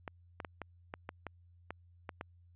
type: clicks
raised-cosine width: 0.5 ms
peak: -25 dBFS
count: 10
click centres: 0.078 / 0.402 / 0.448 / 0.617 / 0.939 / 1.091 / 1.267 / 1.706 / 2.092 / 2.211 s
effects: added 87 Hz sine -59 dBFS peak until 2.55 s + resampled to 8000 Hz